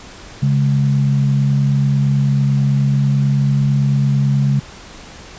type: tone pair together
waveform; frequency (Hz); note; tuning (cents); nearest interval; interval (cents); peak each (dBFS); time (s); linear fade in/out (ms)
sine; 138.59 / 207.7; C#3 / G#3; 0 / 0; perfect fifth; 700; -12 / -20; 0.42-4.6; 10
effects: pink hiss -37 dBFS RMS until 5.38 s + resampled to 16000 Hz